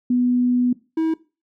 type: tone pair in turn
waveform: sine / triangle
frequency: 246.9 / 321.7 Hz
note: B3 / E4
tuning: 0 / -42 cents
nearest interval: perfect fourth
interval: 458 cents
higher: second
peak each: -15 dBFS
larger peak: neither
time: 0.1-0.73 / 0.97-1.14 s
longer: first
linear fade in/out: 5 ms
effects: noise-tail reverb RT60 0.3 s tail -19 dB re dry